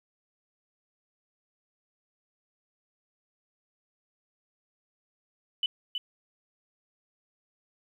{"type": "tone with echo", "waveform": "sine", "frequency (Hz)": 2990, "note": "F#7", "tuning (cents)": 17, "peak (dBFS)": -24, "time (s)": [5.63, 5.66], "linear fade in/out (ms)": 2, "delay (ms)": 320, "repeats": 1, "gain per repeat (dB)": -5, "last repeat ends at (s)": 5.98, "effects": ["10-bit"]}